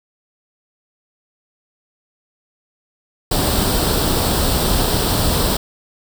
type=noise with comb filter; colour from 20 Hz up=pink; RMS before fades=-17 dBFS; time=3.31-5.57 s; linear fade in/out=5 ms; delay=0.23 ms; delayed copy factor=+0.6; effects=none